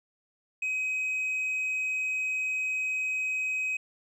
sine tone with tanh clipping, 2529 Hz, D#7, 28 cents sharp, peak -28 dBFS, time 0.62-3.77 s, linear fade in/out 5 ms, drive 2 dB, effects none

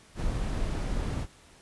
brown noise, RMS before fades -30 dBFS, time 0.15-1.27 s, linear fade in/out 50 ms, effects pink hiss -56 dBFS RMS until 1.61 s + resampled to 24000 Hz

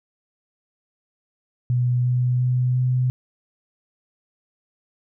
sine tone with pitch steps, 123.47 / 124.54 / 125.63 / 126.72 Hz, B2 / B2 / B2 / B2, 0 / +15 / +30 / +45 cents, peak -17 dBFS, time 1.7-3.1 s, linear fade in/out 0 ms, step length 350 ms, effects none

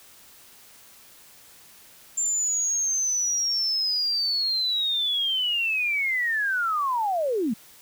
sine linear sweep, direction down, 7300 to 196 Hz, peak -22 dBFS, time 2.17-7.54 s, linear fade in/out 10 ms, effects white hiss -51 dBFS RMS until 7.81 s

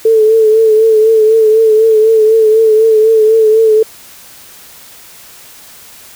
sine tone with vibrato, 439.6 Hz, A4, 2 cents flat, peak -4 dBFS, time 0.05-3.83 s, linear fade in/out 5 ms, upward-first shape triangle, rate 4 Hz, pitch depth 49 cents each way, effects white hiss -36 dBFS RMS until 6.15 s

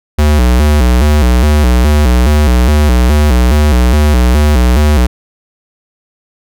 square tone with vibrato, 67.8 Hz, C#2, 38 cents flat, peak -6 dBFS, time 0.18-5.07 s, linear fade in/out 10 ms, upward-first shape square, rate 2.4 Hz, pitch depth 170 cents each way, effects none

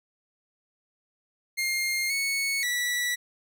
sawtooth tone with pitch steps, 2122 / 2210 / 1952 Hz, C7 / C#7 / B6, +24 / -6 / -21 cents, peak -22 dBFS, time 1.57-3.16 s, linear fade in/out 20 ms, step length 530 ms, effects none

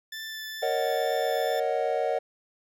20% pulse tone with vibrato, 1760 Hz, A6, in tune, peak -30 dBFS, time 0.12-1.6 s, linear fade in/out 5 ms, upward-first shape triangle, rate 2.2 Hz, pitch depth 11 cents each way
triangle chord, D# minor seventh, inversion second, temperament equal, 466.2 / 554.4 / 622.3 / 740 Hz, A#4 / C#5 / D#5 / F#5, 0 / 0 / 0 / 0 cents, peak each -28 dBFS, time 0.62-2.19 s, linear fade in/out 10 ms
effects none

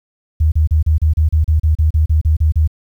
sine tone bursts, 77.8 Hz, D#2, in tune, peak -9 dBFS, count 15, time 0.4-2.676 s, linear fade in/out 10 ms, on 120 ms, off 34 ms, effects 8-bit

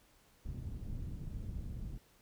pink low-pass noise, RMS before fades -42 dBFS, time 0.45-1.98 s, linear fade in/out 5 ms, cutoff 150 Hz, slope 12 dB/octave, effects pink hiss -67 dBFS RMS until 2.21 s

